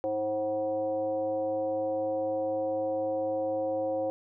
sine tone with frequency modulation, 533 Hz, C5, 32 cents sharp, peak -27 dBFS, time 0.04-4.1 s, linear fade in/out 0 ms, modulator 214 Hz, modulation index 0.76, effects none

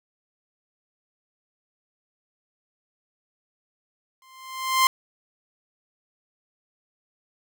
sawtooth tone with exponential growth, 1046.5 Hz, C6, in tune, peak -10 dBFS, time 4.22-4.87 s, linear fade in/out 1 ms, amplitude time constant 140 ms, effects none

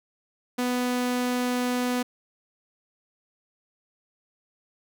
sawtooth tone, 247.8 Hz, B3, 6 cents sharp, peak -20 dBFS, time 0.58-2.03 s, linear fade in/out 10 ms, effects none

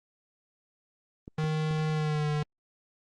clicks, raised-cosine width 3 ms, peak -29 dBFS, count 3, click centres 1.279 / 1.44 / 1.71 s
square tone with pitch glide, 155.56 to 149.65 Hz, D#3 to D3, 0 to +33 cents, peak -27 dBFS, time 1.38-2.43 s, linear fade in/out 5 ms, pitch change -67 cents, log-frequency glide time 1.91-2.27 s
effects low-pass 5000 Hz 12 dB/octave + Opus 24 kbps

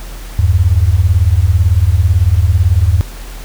sine beating tone pair, 79.4 / 97.4 Hz, D#2 / G2, +36 / -11 cents, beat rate 18 Hz, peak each -10 dBFS, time 0.39-3.01 s, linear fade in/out 0 ms, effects added 41 Hz sine -25 dBFS peak until 3.44 s + pink hiss -34 dBFS RMS until 3.44 s

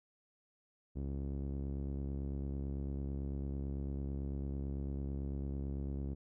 sawtooth tone with low-pass filter, 69 Hz, C#2, 7 cents flat, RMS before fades -39 dBFS, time 0.95-6.15 s, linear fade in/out 20 ms, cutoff 330 Hz, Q 1.2, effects none

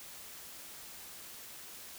silence, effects white hiss -49 dBFS RMS until 1.98 s

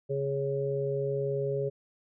harmonic tone, 138.3 Hz, C#3, 4 cents flat, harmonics 1 / 3 / 4, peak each -33 / -30 / -34 dBFS, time 0.09-1.7 s, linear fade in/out 20 ms, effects none

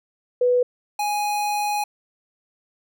sine / square tone pair in turn, 493.9 / 830.6 Hz, B4 / G#5, 0 / 0 cents, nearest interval major sixth, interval 900 cents, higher second, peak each -15 / -22 dBFS, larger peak first, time 0.41-0.63 / 0.99-1.84 s, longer second, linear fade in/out 5 ms, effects none

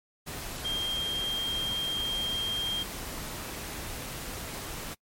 sine tone in noise, 3200 Hz, G7, 35 cents sharp, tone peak -28 dBFS, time 0.64-2.84 s, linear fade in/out 20 ms, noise pink, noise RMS -38 dBFS, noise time 0.26-4.95 s, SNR +7 dB, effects noise-tail reverb RT60 0.1 s tail -25 dB re dry + MP3 64 kbps

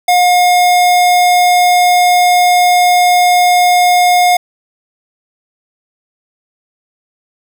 square tone, 716 Hz, F5, 43 cents sharp, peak -7 dBFS, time 0.08-4.37 s, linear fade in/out 5 ms, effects none

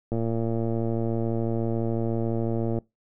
click train, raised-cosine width 2 ms, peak -15 dBFS, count 305, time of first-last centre 0.12-2.787 s, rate 114 Hz, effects noise-tail reverb RT60 0.2 s tail -23 dB re dry

